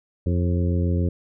harmonic tone with a mistuned harmonic, 87.2 Hz, F2, 2 cents flat, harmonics 1 / 2 / 3 / 4 / 5 / 6, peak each -20 / -26 / -30 / -32 / -34 / -36 dBFS, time 0.26-1.09 s, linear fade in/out 5 ms, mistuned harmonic 6, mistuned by +40 cents, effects none

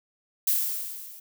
violet noise with level ramp, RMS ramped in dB -22 to -46 dBFS, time 0.47-1.2 s, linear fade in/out 5 ms, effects none

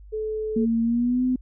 sine tone, 433.2 Hz, A4, 27 cents flat, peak -25 dBFS, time 0.12-0.66 s, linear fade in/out 20 ms
sine tone with pitch glide, 229 to 254.1 Hz, A#3 to B3, -31 to +49 cents, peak -19 dBFS, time 0.56-1.36 s, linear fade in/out 5 ms, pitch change +180 cents, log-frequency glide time 0.82-1.24 s
effects added 50 Hz sine -42 dBFS peak until 1.41 s

